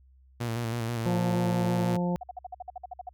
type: tone with vibrato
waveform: sawtooth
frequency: 116.54 Hz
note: A#2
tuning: in tune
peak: -25 dBFS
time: 0.4-1.97 s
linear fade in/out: 10 ms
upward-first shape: square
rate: 6.2 Hz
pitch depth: 41 cents each way
type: harmonic tone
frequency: 176.3 Hz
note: F3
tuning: 17 cents sharp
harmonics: 1 / 2 / 3 / 4 / 5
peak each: -26 / -36 / -34 / -40 / -37 dBFS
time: 1.06-2.16 s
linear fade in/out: 0 ms
type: tone bursts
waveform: sine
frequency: 730 Hz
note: F#5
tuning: 24 cents flat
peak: -34 dBFS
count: 12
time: 2.21-3.092 s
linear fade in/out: 5 ms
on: 24 ms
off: 54 ms
effects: added 65 Hz sine -55 dBFS peak until 3.13 s